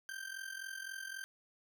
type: tone with amplitude modulation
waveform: 40% pulse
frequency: 1568 Hz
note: G6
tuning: in tune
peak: -38 dBFS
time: 0.09-1.24 s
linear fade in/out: 0 ms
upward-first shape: sine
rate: 43.8 Hz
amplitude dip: 75%
effects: none